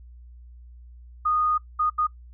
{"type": "tone bursts at uneven times", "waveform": "sine", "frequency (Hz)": 1234, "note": "D#6", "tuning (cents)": -15, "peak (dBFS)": -20, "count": 3, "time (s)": [[1.25, 1.58], [1.79, 1.9], [1.98, 2.07]], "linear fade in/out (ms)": 10, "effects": ["noise-tail reverb RT60 0.1 s tail -17 dB re dry", "added 60 Hz sine -43 dBFS peak until 2.33 s"]}